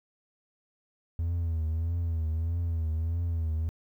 triangle tone with vibrato, 82.41 Hz, E2, in tune, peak -24 dBFS, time 1.19-3.69 s, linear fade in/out 0 ms, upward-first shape triangle, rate 1.6 Hz, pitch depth 84 cents each way, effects tanh soft clip ceiling -20 dBFS + 11-bit

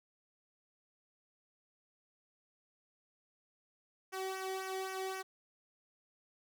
sawtooth tone with flanger, 379.8 Hz, F#4, 45 cents sharp, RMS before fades -40 dBFS, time 4.12-5.23 s, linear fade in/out 20 ms, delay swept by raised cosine 0.24 to 0.77 ms, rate 3.8 Hz, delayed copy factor -0.7, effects none

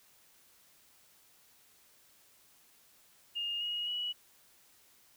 sine tone with pitch steps, 2834 / 2882 / 2931 Hz, F7 / F#7 / F#7, +25 / -46 / -17 cents, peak -33 dBFS, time 3.35-4.13 s, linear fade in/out 20 ms, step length 260 ms, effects white hiss -64 dBFS RMS until 5.16 s

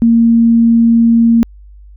sine tone, 231 Hz, A#3, 16 cents flat, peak -5 dBFS, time 0.02-1.43 s, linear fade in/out 0 ms, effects added 50 Hz sine -34 dBFS peak until 1.96 s

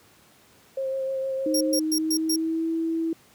sine tone with vibrato, 533 Hz, C5, 32 cents sharp, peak -25 dBFS, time 0.77-1.79 s, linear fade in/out 5 ms, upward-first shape sine, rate 6.5 Hz, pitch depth 15 cents each way
sine tone with pitch glide, 311.1 to 327.1 Hz, D#4 to E4, 0 to -13 cents, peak -23 dBFS, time 1.46-3.13 s, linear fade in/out 2 ms, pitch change +87 cents, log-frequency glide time 1.72-2.69 s
25% pulse tone bursts, 5588 Hz, F8, in tune, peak -18 dBFS, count 5, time 1.54-2.36 s, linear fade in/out 5 ms, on 68 ms, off 120 ms
effects pink hiss -56 dBFS RMS until 3.34 s + high-pass 100 Hz 12 dB/octave

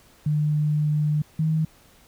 sine tone pair in turn, 150.5 / 157.85 Hz, D3 / D#3, +43 / +25 cents, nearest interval minor second, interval 82 cents, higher second, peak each -19 dBFS, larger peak neither, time 0.26-1.22 / 1.39-1.65 s, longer first, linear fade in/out 5 ms, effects pink hiss -55 dBFS RMS until 2.07 s

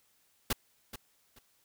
pink noise with echo, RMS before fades -29 dBFS, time 0.5-0.53 s, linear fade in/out 5 ms, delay 430 ms, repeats 2, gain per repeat -13 dB, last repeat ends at 1.39 s, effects white hiss -70 dBFS RMS until 1.64 s

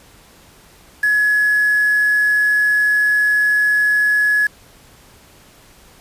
sine tone with quantisation, 1691 Hz, G#6, 31 cents sharp, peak -12 dBFS, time 1.03-4.47 s, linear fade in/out 5 ms, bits 5, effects pink hiss -47 dBFS RMS until 6 s + resampled to 32000 Hz

